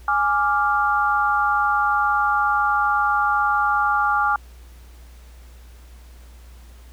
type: chord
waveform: sine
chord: D diminished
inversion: second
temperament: equal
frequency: 830.6 / 1174.7 / 1396.9 Hz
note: Ab5 / D6 / F6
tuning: 0 / 0 / 0 cents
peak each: -21 dBFS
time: 0.08-4.36 s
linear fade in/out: 2 ms
effects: added 60 Hz sine -41 dBFS peak until 6.92 s + pink hiss -53 dBFS RMS until 6.92 s